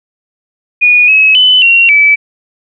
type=tone with pitch steps; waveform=sine; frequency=2456 / 2566 / 3015 / 2745 / 2302 Hz; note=D#7 / E7 / F#7 / F7 / D7; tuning=-23 / -47 / +32 / -31 / -35 cents; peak=-3 dBFS; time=0.81-2.16 s; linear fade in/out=20 ms; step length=270 ms; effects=none